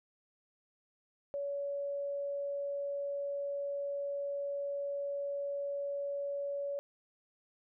sine tone, 565 Hz, C#5, 33 cents sharp, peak -34 dBFS, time 1.34-6.79 s, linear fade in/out 0 ms, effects none

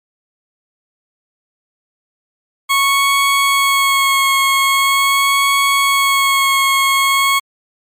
20% pulse tone with vibrato, 1100 Hz, C#6, 14 cents flat, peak -6 dBFS, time 2.69-7.4 s, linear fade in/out 20 ms, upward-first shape sine, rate 0.43 Hz, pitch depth 15 cents each way, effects MP3 96 kbps

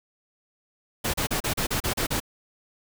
pink noise bursts, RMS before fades -26 dBFS, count 9, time 1.04-2.202 s, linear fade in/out 10 ms, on 98 ms, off 35 ms, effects none

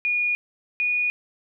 sine tone pair in turn, 2443 / 2457 Hz, D#7 / D#7, -32 / -22 cents, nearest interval unison, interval 10 cents, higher second, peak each -20 dBFS, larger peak neither, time 0.05-0.35 / 0.8-1.1 s, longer neither, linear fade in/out 0 ms, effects none

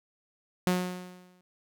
sawtooth tone with exponential decay, 181.2 Hz, F#3, 36 cents flat, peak -18 dBFS, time 0.67-1.41 s, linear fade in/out 0 ms, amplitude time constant 160 ms, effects none

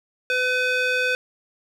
square tone with band-pass filter, 504 Hz, B4, 35 cents sharp, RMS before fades -22 dBFS, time 0.3-1.15 s, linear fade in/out 0 ms, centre 2100 Hz, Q 1.6, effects none

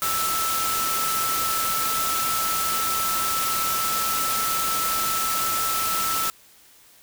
sine tone in noise, 1318.5 Hz, E6, in tune, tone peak -25 dBFS, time 0.02-6.3 s, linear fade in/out 0 ms, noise white, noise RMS -26 dBFS, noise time 0.02-6.3 s, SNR -2 dB, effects white hiss -53 dBFS RMS until 7.02 s

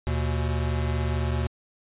square tone pair together, 76.04 / 120.7 Hz, D#2 / B2, -39 / -39 cents, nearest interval minor sixth, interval 800 cents, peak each -26 / -29 dBFS, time 0.07-1.47 s, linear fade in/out 0 ms, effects resampled to 8000 Hz

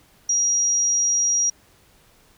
sine tone, 5720 Hz, F8, 41 cents sharp, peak -17 dBFS, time 0.29-1.5 s, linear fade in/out 5 ms, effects pink hiss -56 dBFS RMS until 2.37 s

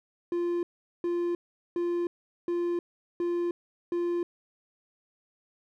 triangle tone bursts, 347.2 Hz, F4, 10 cents flat, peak -24 dBFS, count 6, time 0.32-4.23 s, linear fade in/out 2 ms, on 310 ms, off 410 ms, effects none

